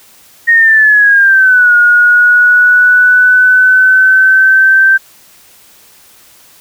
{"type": "exponential two-way sweep", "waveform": "sine", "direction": "down then up", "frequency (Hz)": [1870, 1437, 1563], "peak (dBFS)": -3, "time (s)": [0.47, 4.98], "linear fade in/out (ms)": 20, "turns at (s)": 1.76, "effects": ["white hiss -42 dBFS RMS until 6.6 s"]}